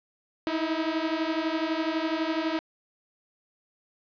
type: beating tone pair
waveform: sawtooth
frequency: 314.5 / 326.5 Hz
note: D#4 / E4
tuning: +19 / -17 cents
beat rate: 12 Hz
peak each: -25 / -25 dBFS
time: 0.47-2.59 s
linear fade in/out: 0 ms
effects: resampled to 11025 Hz + 8-bit